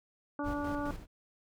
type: harmonic tone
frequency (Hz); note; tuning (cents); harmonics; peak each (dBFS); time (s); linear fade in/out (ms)
289.9; D4; -22; 1 / 2 / 3 / 4 / 5; -35 / -40 / -41 / -42 / -44; 0.39-0.91; 2
type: noise with tremolo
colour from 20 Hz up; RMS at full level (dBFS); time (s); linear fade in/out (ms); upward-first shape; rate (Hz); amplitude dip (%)
brown; -39; 0.43-1.07; 50; square; 4.7; 55
effects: none